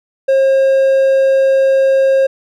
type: tone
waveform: triangle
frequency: 537 Hz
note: C5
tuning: 45 cents sharp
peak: -6 dBFS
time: 0.28-2.27 s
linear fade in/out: 10 ms
effects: none